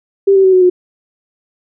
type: tone with pitch steps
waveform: sine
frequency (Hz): 393.8 / 385.5 / 377.3 / 369.3 / 361.5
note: G4 / G4 / F#4 / F#4 / F#4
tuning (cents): +8 / -29 / +34 / -3 / -40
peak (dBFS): -5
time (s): 0.27-0.7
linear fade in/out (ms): 10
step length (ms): 86
effects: none